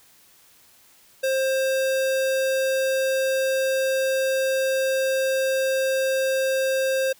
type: tone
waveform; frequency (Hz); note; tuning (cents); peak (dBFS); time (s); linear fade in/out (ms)
square; 530; C5; +22; -21; 1.23-7.13; 10
effects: white hiss -55 dBFS RMS until 7.19 s